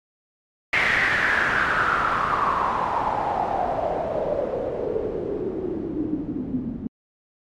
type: noise with low-pass filter sweep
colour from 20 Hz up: white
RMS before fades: -24 dBFS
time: 0.73-6.87 s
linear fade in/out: 2 ms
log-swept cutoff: 2100 to 230 Hz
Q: 5.7
effects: AAC 64 kbps